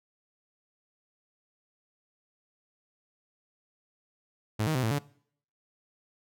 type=tone with pitch steps; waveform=sawtooth; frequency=108.1 / 156.9 / 128.8 / 111.1 / 143.6 Hz; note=A2 / D#3 / C3 / A2 / D3; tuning=-30 / +15 / -27 / +17 / -39 cents; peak=-22 dBFS; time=4.59-4.99 s; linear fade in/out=10 ms; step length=80 ms; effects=noise-tail reverb RT60 0.6 s tail -22 dB re dry